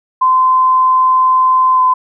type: tone with pitch glide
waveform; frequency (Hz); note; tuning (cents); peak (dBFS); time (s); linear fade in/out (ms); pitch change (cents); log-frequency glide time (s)
sine; 1031 to 1020.3; C6 to C6; -26 to -44; -7; 0.21-1.94; 10; -18; 1.75-1.81
effects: none